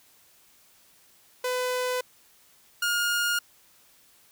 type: tone pair in turn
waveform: sawtooth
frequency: 502 / 1421.5 Hz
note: B4 / F6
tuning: +28 / +30 cents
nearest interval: octave + tritone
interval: 1802 cents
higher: second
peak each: -22 / -20 dBFS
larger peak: second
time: 1.44-2.01 / 2.82-3.39 s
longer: neither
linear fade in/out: 5 ms
effects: white hiss -59 dBFS RMS until 4.31 s